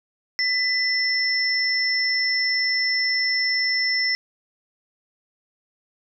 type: tone pair together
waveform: sine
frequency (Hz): 2000 / 5339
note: B6 / E8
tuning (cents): +21 / +21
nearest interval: octave + perfect fourth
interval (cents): 1700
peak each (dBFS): -22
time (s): 0.39-4.15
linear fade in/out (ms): 0
effects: none